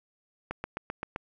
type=click train; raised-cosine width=0.5 ms; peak=-18 dBFS; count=6; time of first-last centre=0.51-1.161 s; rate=7.68 Hz; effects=none